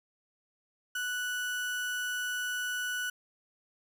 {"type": "tone", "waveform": "35% pulse", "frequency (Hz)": 1480, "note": "F#6", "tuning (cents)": 0, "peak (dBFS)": -30, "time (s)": [0.95, 3.1], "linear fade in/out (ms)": 5, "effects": []}